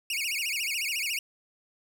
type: tone with vibrato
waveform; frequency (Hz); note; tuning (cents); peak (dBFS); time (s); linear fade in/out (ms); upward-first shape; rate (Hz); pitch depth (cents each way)
sawtooth; 2500; D#7; +8; -25; 0.1-1.19; 2; sine; 14; 250
effects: none